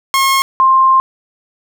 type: tone pair in turn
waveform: sawtooth / sine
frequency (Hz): 1079 / 1055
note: C#6 / C6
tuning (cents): -47 / +14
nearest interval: unison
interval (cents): 39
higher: first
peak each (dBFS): -6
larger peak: neither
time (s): 0.14-0.42 / 0.6-1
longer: second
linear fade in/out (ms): 0
effects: none